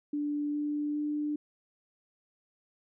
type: tone with pitch steps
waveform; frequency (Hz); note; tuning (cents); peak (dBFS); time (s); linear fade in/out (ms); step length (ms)
sine; 293.2 / 295.2 / 297.3; D4 / D4 / D4; -3 / +9 / +21; -29; 0.13-1.36; 5; 410
effects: none